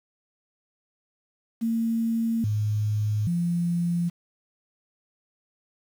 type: tone with pitch steps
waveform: sine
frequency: 228 / 106 / 172.5 Hz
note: A#3 / G#2 / F3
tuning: -38 / +36 / -21 cents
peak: -22 dBFS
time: 1.61-4.1 s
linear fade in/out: 20 ms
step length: 830 ms
effects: 8-bit